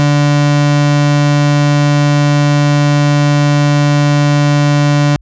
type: tone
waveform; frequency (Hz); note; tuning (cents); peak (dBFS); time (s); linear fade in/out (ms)
35% pulse; 145.6; D3; -15; -6; 0-5.16; 0
effects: added 50 Hz sine -41 dBFS peak until 5.21 s + resampled to 16000 Hz